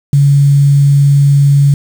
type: tone with quantisation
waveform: sine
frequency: 141.4 Hz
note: C#3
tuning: 35 cents sharp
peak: -4 dBFS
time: 0.13-1.74 s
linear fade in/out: 2 ms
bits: 5
effects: none